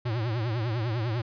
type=tone with vibrato; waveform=square; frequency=114.9 Hz; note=A#2; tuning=25 cents flat; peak=-27 dBFS; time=0.05-1.22 s; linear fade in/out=10 ms; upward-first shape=triangle; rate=10 Hz; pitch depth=170 cents each way; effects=resampled to 11025 Hz